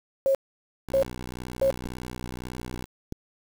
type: tone bursts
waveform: sine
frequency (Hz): 542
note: C#5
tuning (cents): -39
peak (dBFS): -18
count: 3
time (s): 0.26-1.704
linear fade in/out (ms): 0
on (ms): 88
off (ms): 590
type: tone with vibrato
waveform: 10% pulse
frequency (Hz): 61.9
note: B1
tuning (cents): +5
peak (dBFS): -26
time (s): 0.87-2.86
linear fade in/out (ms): 20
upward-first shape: sine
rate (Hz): 12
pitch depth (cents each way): 41
type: clicks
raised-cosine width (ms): 3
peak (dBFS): -20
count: 5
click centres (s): 1.86 / 2.242 / 2.596 / 2.741 / 3.124
effects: 7-bit